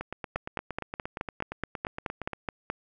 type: two click trains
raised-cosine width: 0.5 ms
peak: -19 / -15 dBFS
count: 21 / 12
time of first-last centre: 0.01-2.333 / 0.36-2.7 s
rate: 8.61 / 4.7 Hz
effects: none